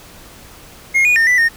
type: tone with pitch steps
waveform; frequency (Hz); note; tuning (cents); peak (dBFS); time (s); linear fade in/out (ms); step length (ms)
triangle; 2144 / 2454 / 1821 / 1981 / 1840; C7 / D#7 / A#6 / B6 / A#6; +42 / -25 / -41 / +5 / -23; -8; 0.94-1.49; 20; 110
effects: pink hiss -40 dBFS RMS until 1.56 s